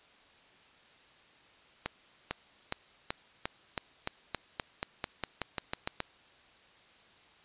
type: accelerating click train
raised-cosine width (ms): 0.3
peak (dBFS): -16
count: 17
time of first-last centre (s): 1.86-6.003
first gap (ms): 450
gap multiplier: 0.92
effects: white hiss -60 dBFS RMS until 7.44 s + resampled to 8000 Hz